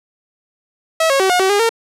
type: tone with pitch steps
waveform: sawtooth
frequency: 647 / 547 / 380.7 / 720 / 380.6 / 407.3 / 457.6 Hz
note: E5 / C#5 / F#4 / F#5 / F#4 / G#4 / A#4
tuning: -32 / -23 / +49 / -47 / +49 / -34 / -32 cents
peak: -8 dBFS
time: 1-1.693 s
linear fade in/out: 5 ms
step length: 99 ms
effects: low-pass 11000 Hz 12 dB/octave